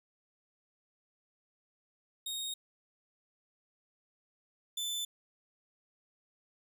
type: tone pair in turn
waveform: sawtooth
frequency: 3729 / 3520 Hz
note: A#7 / A7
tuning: 0 / 0 cents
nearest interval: minor second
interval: 100 cents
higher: first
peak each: -33 / -31 dBFS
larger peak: second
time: 2.26-2.54 / 4.77-5.05 s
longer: neither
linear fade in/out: 5 ms
effects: none